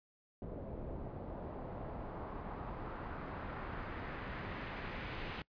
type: noise with low-pass filter sweep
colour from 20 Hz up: pink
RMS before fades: -44 dBFS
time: 0.42-5.42 s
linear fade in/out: 2 ms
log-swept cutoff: 510 to 2700 Hz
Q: 1.3
effects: noise-tail reverb RT60 0.1 s tail -23 dB re dry + resampled to 11025 Hz